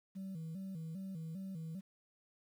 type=tone with vibrato; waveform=sine; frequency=175.9 Hz; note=F3; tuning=13 cents sharp; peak=-39 dBFS; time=0.15-1.81 s; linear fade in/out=20 ms; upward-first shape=square; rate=2.5 Hz; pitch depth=150 cents each way; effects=tanh soft clip ceiling -40 dBFS + 11-bit